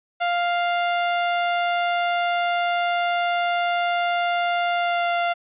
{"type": "tone with pitch glide", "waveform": "sawtooth", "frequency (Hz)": [699, 694.2], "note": ["F5", "F5"], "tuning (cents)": [1, -11], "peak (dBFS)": -16, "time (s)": [0.2, 5.34], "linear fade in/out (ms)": 20, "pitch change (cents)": -12, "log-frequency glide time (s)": [4.74, 5.08], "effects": ["resampled to 8000 Hz"]}